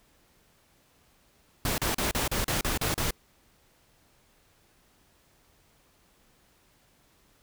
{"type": "noise bursts", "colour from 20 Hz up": "pink", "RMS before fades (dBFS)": -28, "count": 9, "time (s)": [1.65, 3.108], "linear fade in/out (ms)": 2, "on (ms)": 130, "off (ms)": 36, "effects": ["pink hiss -64 dBFS RMS until 7.42 s"]}